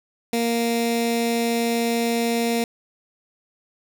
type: tone with notch filter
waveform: 15% pulse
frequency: 233.1 Hz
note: A#3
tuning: in tune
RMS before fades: -22 dBFS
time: 0.33-2.64 s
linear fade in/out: 2 ms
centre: 1100 Hz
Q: 1
effects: none